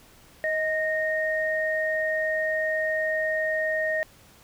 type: tone pair together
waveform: sine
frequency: 628.6 / 1854 Hz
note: D#5 / A#6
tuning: +18 / -10 cents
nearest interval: octave + perfect fifth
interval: 1872 cents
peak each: -26 dBFS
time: 0.44-4.03 s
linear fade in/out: 0 ms
effects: pink hiss -54 dBFS RMS until 4.43 s